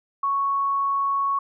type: tone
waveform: sine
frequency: 1108.7 Hz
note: C#6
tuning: in tune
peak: -20 dBFS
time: 0.23-1.39 s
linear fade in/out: 5 ms
effects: none